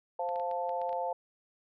sine chord, F major, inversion second, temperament equal, 523.3 / 698.5 / 880 Hz, C5 / F5 / A5, 0 / 0 / 0 cents, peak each -35 dBFS, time 0.19-1.13 s, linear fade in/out 5 ms
clicks, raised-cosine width 0.3 ms, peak -36 dBFS, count 8, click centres 0.29 / 0.359 / 0.398 / 0.513 / 0.693 / 0.816 / 0.893 / 0.929 s
effects none

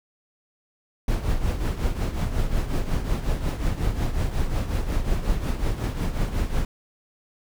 brown noise with tremolo, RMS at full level -21 dBFS, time 1.08-6.65 s, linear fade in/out 2 ms, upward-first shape triangle, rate 5.5 Hz, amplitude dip 70%, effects none

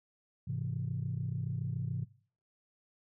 sine chord, Ab augmented, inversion none, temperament equal, 103.83 / 130.81 / 164.81 Hz, Ab2 / C3 / E3, 0 / 0 / 0 cents, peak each -38 / -35 / -39 dBFS, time 0.47-2.05 s, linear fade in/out 10 ms, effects noise-tail reverb RT60 0.5 s tail -21 dB re dry + tanh soft clip ceiling -25 dBFS

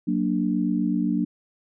sine chord, Gb augmented, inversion none, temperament equal, 185 / 233.1 / 293.7 Hz, Gb3 / Bb3 / D4, 0 / 0 / 0 cents, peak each -25 dBFS, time 0.07-1.25 s, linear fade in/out 10 ms, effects none

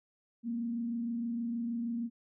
sine tone with frequency modulation, 234 Hz, A#3, 7 cents sharp, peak -32 dBFS, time 0.43-2.1 s, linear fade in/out 50 ms, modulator 26.4 Hz, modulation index 0.33, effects none

